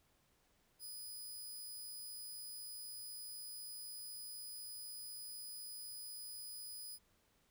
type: tone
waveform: 10% pulse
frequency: 4978 Hz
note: D#8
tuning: in tune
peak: -40 dBFS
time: 0.79-6.99 s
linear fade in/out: 50 ms
effects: pink hiss -75 dBFS RMS until 7.5 s